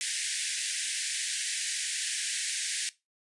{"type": "band-pass noise", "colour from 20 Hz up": "white", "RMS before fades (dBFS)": -33, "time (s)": [0.01, 2.89], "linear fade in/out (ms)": 0, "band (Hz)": [1600, 10000], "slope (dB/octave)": 96, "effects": ["noise-tail reverb RT60 0.2 s tail -18 dB re dry", "resampled to 24000 Hz"]}